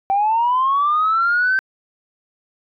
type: linear sweep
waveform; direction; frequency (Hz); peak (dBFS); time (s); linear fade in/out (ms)
sine; up; 771 to 1560; -13; 0.1-1.59; 0
effects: tanh soft clip ceiling -10 dBFS